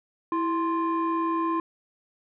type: tone pair together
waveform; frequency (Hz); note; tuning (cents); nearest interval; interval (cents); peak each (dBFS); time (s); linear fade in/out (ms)
sine; 329.6 / 1046.5; E4 / C6; 0 / 0; octave + minor sixth; 2000; -24; 0.32-1.6; 2
effects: tanh soft clip ceiling -20 dBFS